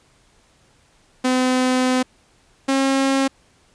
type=tone pair in turn; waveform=sawtooth; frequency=255.2 / 270.2 Hz; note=C4 / C#4; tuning=-43 / -44 cents; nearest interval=minor second; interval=99 cents; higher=second; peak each=-12 dBFS; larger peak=neither; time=1.24-2.03 / 2.68-3.28 s; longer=first; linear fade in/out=10 ms; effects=pink hiss -57 dBFS RMS until 3.74 s + resampled to 22050 Hz